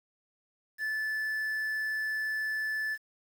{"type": "tone with quantisation", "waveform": "triangle", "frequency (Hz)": 1743, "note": "A6", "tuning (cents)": -17, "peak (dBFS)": -28, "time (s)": [0.78, 2.98], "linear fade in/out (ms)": 50, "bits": 9, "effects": []}